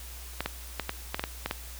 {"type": "clicks", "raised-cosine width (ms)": 0.3, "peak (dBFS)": -13, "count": 9, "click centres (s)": [0.406, 0.46, 0.797, 0.894, 1.145, 1.195, 1.239, 1.46, 1.511], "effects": ["added 60 Hz sine -42 dBFS peak until 1.79 s", "white hiss -46 dBFS RMS until 1.79 s"]}